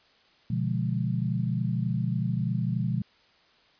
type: chord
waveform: sine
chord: B diminished seventh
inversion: none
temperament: equal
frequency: 123.47 / 146.83 / 174.61 / 207.7 Hz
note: B2 / D3 / F3 / Ab3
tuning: 0 / 0 / 0 / 0 cents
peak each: -28 / -33 / -30 / -33 dBFS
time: 0.5-3.02 s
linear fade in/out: 5 ms
effects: white hiss -61 dBFS RMS until 3.79 s + resampled to 11025 Hz